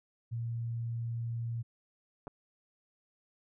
sine tone, 116.5 Hz, A#2, 1 cent flat, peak -33 dBFS, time 0.31-1.63 s, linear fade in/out 20 ms
clicks, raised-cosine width 1 ms, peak -30 dBFS, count 2, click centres 2.271 / 2.278 s
effects none

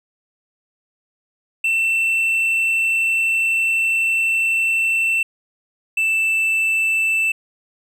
triangle tone pair in turn, 2682 / 2653 Hz, E7 / E7, +29 / +10 cents, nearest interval unison, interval 19 cents, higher first, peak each -14 dBFS, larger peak neither, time 1.64-5.23 / 5.97-7.32 s, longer first, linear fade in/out 5 ms, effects none

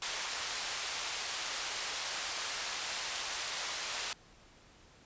white band-pass noise, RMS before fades -38 dBFS, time 0.02-4.13 s, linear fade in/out 2 ms, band 620 to 6100 Hz, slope 12 dB/octave, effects pink hiss -60 dBFS RMS until 5.05 s + resampled to 16000 Hz

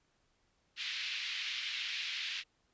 pink band-pass noise, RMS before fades -39 dBFS, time 0.76-2.44 s, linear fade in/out 50 ms, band 2200 to 4200 Hz, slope 24 dB/octave, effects pink hiss -75 dBFS RMS until 2.73 s + resampled to 16000 Hz

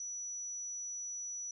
sine tone, 5900 Hz, F#8, 6 cents flat, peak -39 dBFS, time 0-1.51 s, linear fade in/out 2 ms, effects none

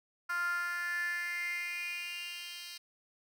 10% pulse tone with high-pass filter sweep, 349.2 Hz, F4, in tune, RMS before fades -37 dBFS, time 0.29-2.78 s, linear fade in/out 10 ms, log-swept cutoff 1300 to 3500 Hz, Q 7.6, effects none

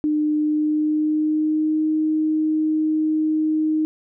sine tone with pitch glide, 302.5 to 311 Hz, D#4 to D#4, -49 to -1 cents, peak -17 dBFS, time 0.04-3.85 s, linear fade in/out 0 ms, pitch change +48 cents, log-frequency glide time 0.38-1.86 s, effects none

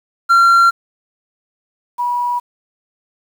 triangle / sine tone pair in turn, 1373 / 970.9 Hz, F6 / B5, -30 / -30 cents, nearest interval tritone, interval 600 cents, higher first, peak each -5 / -15 dBFS, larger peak first, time 0.29-0.71 / 1.98-2.4 s, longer neither, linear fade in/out 20 ms, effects 7-bit

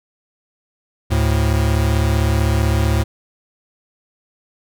square tone pair together, 73.8 / 109.55 Hz, D2 / A2, +9 / -7 cents, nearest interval perfect fifth, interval 684 cents, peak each -17 / -18 dBFS, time 1.1-3.04 s, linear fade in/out 20 ms, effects none

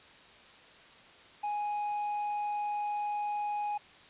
triangle tone, 830.6 Hz, G#5, in tune, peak -29 dBFS, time 1.43-3.78 s, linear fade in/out 10 ms, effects white hiss -55 dBFS RMS until 4.09 s + resampled to 8000 Hz

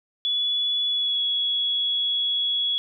sine tone with pitch glide, 3414 to 3359 Hz, G#7 to G#7, +47 to +19 cents, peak -21 dBFS, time 0.25-2.78 s, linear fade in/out 0 ms, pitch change -28 cents, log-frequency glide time 0.87-1.22 s, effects none

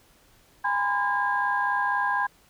sine tone cluster, 816 / 952 / 1016 / 1623 Hz, G#5 / A#5 / B5 / G#6, -31 / +36 / +49 / -40 cents, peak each -28 / -34 / -26 / -26 dBFS, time 0.64-2.27 s, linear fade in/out 10 ms, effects tanh soft clip ceiling -12 dBFS + pink hiss -59 dBFS RMS until 2.49 s

